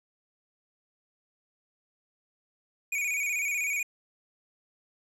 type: tone with vibrato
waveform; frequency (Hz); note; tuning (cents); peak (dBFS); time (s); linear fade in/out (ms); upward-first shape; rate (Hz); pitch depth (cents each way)
square; 2353; D7; +3; -28; 2.92-3.83; 5; square; 16; 70
effects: low-pass 12000 Hz 12 dB/octave